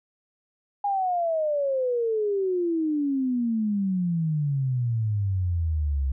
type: exponential sweep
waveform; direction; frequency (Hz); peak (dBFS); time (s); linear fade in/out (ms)
sine; down; 821 to 65.5; -22; 0.84-6.12; 5
effects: none